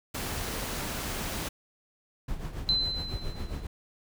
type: noise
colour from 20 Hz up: pink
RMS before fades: -34 dBFS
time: 0.14-1.49 s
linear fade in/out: 10 ms
type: noise with tremolo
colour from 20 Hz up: brown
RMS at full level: -32 dBFS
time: 2.28-3.67 s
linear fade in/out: 5 ms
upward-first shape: triangle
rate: 7.3 Hz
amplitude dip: 70%
type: tone with exponential decay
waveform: sine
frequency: 4055 Hz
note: B7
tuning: 45 cents sharp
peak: -21 dBFS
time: 2.69-3.66 s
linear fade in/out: 0 ms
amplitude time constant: 210 ms
effects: none